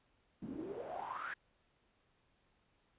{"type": "noise with band-pass filter sweep", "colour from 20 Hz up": "pink", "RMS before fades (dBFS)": -44, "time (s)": [0.42, 1.34], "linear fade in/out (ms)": 5, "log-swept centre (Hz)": [210, 1700], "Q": 8.2, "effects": ["pink hiss -75 dBFS RMS until 2.98 s", "resampled to 8000 Hz"]}